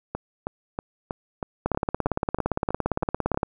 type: two click trains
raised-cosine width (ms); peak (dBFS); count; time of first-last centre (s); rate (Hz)
1; -9 / -14; 32 / 11; 1.66-3.431 / 0.15-3.345; 17.5 / 3.13
effects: none